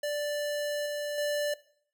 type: tone with level steps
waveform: square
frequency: 587.3 Hz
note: D5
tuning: in tune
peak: -30 / -32 / -28 dBFS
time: 0.03-1.54 s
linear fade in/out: 5 ms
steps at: 0.86 / 1.18 s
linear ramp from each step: 2 ms
effects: noise-tail reverb RT60 0.6 s tail -19 dB re dry